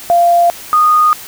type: tone pair in turn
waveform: sine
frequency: 692 / 1233 Hz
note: F5 / D#6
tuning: -16 / -16 cents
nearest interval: minor seventh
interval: 1000 cents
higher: second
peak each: -6 dBFS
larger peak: neither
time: 0.1-0.5 / 0.73-1.13 s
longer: neither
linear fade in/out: 0 ms
effects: white hiss -31 dBFS RMS until 1.27 s